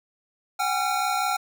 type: tone cluster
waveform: square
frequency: 749 / 814 / 1369 Hz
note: F#5 / G#5 / F6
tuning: +21 / -35 / -35 cents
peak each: -28 dBFS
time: 0.59-1.37 s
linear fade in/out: 10 ms
effects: none